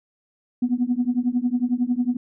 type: tone with tremolo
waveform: sine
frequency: 245.9 Hz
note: B3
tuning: 7 cents flat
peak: -14 dBFS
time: 0.62-2.17 s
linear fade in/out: 5 ms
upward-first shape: triangle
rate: 11 Hz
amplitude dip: 100%
effects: tanh soft clip ceiling -12 dBFS